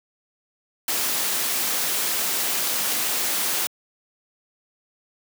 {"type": "noise", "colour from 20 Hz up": "white", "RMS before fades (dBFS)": -24, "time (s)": [0.88, 3.67], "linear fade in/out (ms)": 2, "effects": ["high-pass 200 Hz 12 dB/octave"]}